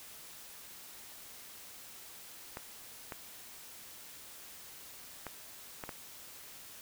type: clicks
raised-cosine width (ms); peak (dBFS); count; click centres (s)
0.5; -25; 5; 2.571 / 3.122 / 5.267 / 5.838 / 5.892
effects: white hiss -51 dBFS RMS until 6.81 s